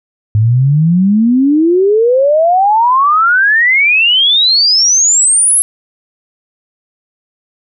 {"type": "exponential sweep", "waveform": "sine", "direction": "up", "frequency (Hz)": [103.83, 11120], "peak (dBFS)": -6, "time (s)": [0.35, 5.62], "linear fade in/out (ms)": 0, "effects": []}